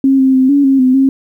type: tone with pitch steps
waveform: sine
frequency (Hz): 269.5 / 264.2 / 260.5 / 283.1 / 269.6 / 256.3 / 268.8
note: C#4 / C4 / C4 / C#4 / C#4 / C4 / C4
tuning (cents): -49 / +17 / -7 / +37 / -48 / -36 / +47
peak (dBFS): -6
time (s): 0.04-1.09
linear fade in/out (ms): 2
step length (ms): 150
effects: 8-bit